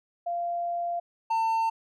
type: tone pair in turn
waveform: sine / triangle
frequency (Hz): 692 / 900.4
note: F5 / A5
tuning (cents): -16 / +40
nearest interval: perfect fourth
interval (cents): 456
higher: second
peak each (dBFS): -27 / -21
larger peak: second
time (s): 0.26-1 / 1.3-1.7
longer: first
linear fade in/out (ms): 10
effects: none